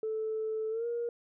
sine tone with pitch glide, 438 to 472.2 Hz, A4 to A#4, -8 to +22 cents, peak -30 dBFS, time 0.03-1.09 s, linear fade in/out 2 ms, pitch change +130 cents, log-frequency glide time 0.7-0.86 s, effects tanh soft clip ceiling -26 dBFS

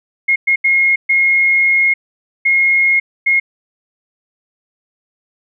sine tone bursts at uneven times, 2152 Hz, C7, 48 cents sharp, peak -9 dBFS, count 6, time 0.28-0.36 / 0.47-0.56 / 0.64-0.96 / 1.09-1.94 / 2.45-3 / 3.26-3.4 s, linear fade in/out 10 ms, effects none

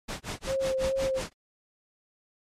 pink noise with tremolo, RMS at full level -33 dBFS, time 0.08-1.33 s, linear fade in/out 10 ms, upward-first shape sine, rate 5.5 Hz, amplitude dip 100%
sine tone with vibrato, 531 Hz, C5, 25 cents sharp, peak -25 dBFS, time 0.46-1.22 s, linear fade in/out 50 ms, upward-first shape sine, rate 2.4 Hz, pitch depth 19 cents each way
effects low-pass 8000 Hz 12 dB/octave + MP3 64 kbps

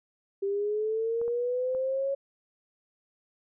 sine linear sweep, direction up, 392 to 554.4 Hz, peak -26 dBFS, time 0.42-2.15 s, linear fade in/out 10 ms
clicks, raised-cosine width 1 ms, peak -32 dBFS, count 3, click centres 1.215 / 1.28 / 1.749 s
effects none

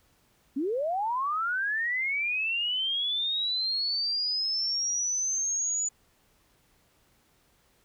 sine linear sweep, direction up, 250.4 to 6960 Hz, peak -26 dBFS, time 0.56-5.89 s, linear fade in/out 10 ms, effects pink hiss -66 dBFS RMS until 7.84 s

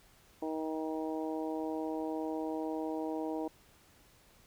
harmonic tone, 158 Hz, D#3, 27 cents sharp, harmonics 2 / 3 / 4 / 5 / 6, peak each -36 / -40 / -42 / -44 / -46 dBFS, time 0.42-3.48 s, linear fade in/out 5 ms, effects pink hiss -63 dBFS RMS until 4.46 s

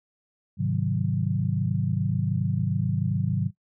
sine chord, Ab dominant seventh, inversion none, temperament equal with one note detuned, 103.83 / 130.81 / 153.6 / 185 Hz, Ab2 / C3 / Eb3 / Gb3, 0 / 0 / -22 / 0 cents, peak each -28 dBFS, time 0.57-3.51 s, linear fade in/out 50 ms, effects noise-tail reverb RT60 0.1 s tail -17 dB re dry

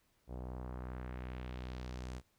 sawtooth tone with low-pass filter sweep, 62.5 Hz, B1, 21 cents sharp, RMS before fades -44 dBFS, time 0.27-2.22 s, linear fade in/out 50 ms, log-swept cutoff 640 to 8300 Hz, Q 1.3, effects pink hiss -75 dBFS RMS until 2.38 s

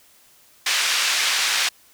pink band-pass noise, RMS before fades -21 dBFS, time 0.66-1.69 s, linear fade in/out 5 ms, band 1900 to 6200 Hz, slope 12 dB/octave, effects white hiss -54 dBFS RMS until 1.93 s

